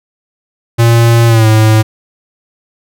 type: tone with pitch glide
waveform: square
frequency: 116.54 to 109.37 Hz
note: A#2 to A2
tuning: 0 to -10 cents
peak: -5 dBFS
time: 0.78-1.83 s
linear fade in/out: 20 ms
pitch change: -110 cents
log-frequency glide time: 1.27-1.47 s
effects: none